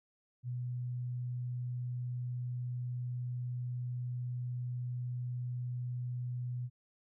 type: tone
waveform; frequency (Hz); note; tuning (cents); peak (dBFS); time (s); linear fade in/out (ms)
sine; 123.47; B2; 0; -35; 0.43-6.7; 50
effects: none